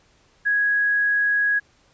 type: tone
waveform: sine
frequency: 1661.2 Hz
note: G#6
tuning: in tune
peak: -17 dBFS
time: 0.45-1.6 s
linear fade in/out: 20 ms
effects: pink hiss -59 dBFS RMS until 1.93 s + resampled to 16000 Hz